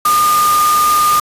sine tone in noise, 1214 Hz, D#6, 43 cents flat, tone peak -9 dBFS, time 0.05-1.2 s, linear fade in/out 5 ms, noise white, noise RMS -19 dBFS, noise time 0.05-1.2 s, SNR +7 dB, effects resampled to 32000 Hz

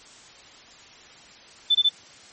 sine tone bursts, 3521 Hz, A7, in tune, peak -15 dBFS, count 3, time 1.7-1.892 s, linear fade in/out 10 ms, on 50 ms, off 21 ms, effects white hiss -48 dBFS RMS until 2.32 s + MP3 32 kbps

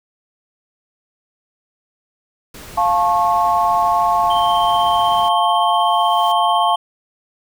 pink noise, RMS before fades -36 dBFS, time 2.54-5.29 s, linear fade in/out 5 ms
sine chord, F augmented, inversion none, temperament just, 698.5 / 873.1 / 1091.3 Hz, F5 / A5 / C#6, 0 / -14 / -27 cents, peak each -17 dBFS, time 2.77-6.76 s, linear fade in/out 10 ms
triangle tone with tremolo, 3136 Hz, G7, in tune, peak -21 dBFS, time 4.3-6.76 s, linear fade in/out 5 ms, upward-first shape sine, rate 16 Hz, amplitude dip 35%
white noise with exponential growth, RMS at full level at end -37 dBFS, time 5.21-6.32 s, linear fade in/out 5 ms, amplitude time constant 240 ms
effects none

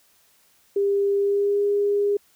sine tone with pitch glide, 400 to 407 Hz, G4 to G#4, +35 to -35 cents, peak -18 dBFS, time 0.76-2.17 s, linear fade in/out 5 ms, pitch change +30 cents, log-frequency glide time 1.17-1.63 s, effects white hiss -60 dBFS RMS until 2.35 s

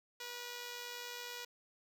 5% pulse tone with amplitude modulation, 484.5 Hz, B4, 33 cents flat, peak -30 dBFS, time 0.2-1.45 s, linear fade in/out 5 ms, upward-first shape sine, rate 100 Hz, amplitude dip 40%, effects none

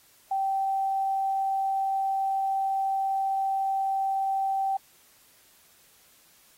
sine tone, 777 Hz, G5, 16 cents flat, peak -24 dBFS, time 0.31-4.77 s, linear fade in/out 5 ms, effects white hiss -59 dBFS RMS until 6.57 s + AAC 48 kbps

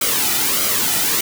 white noise with flanger, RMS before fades -18 dBFS, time 0.01-1.21 s, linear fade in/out 5 ms, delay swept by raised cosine 1.1 to 1.87 ms, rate 1.6 Hz, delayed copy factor -0.6, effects none

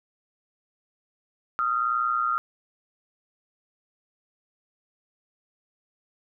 sine tone pair together, 1244.5 / 1365.9 Hz, D#6 / F6, 0 / -39 cents, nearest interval major second, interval 161 cents, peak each -25 dBFS, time 1.59-2.38 s, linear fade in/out 0 ms, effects none

